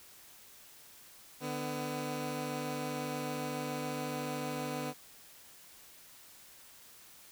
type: tone pair together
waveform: 15% pulse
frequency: 149.3 / 251.1 Hz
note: D3 / B3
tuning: +29 / +29 cents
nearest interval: major sixth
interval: 900 cents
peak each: -33 / -31 dBFS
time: 1.4-4.94 s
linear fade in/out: 50 ms
effects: white hiss -56 dBFS RMS until 7.31 s